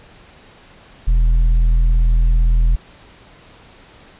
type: tone with tanh clipping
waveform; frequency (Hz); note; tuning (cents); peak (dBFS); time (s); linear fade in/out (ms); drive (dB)
sine; 41.14; E1; -3; -11; 1.07-2.76; 10; 5
effects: pink hiss -45 dBFS RMS until 4.19 s + resampled to 8000 Hz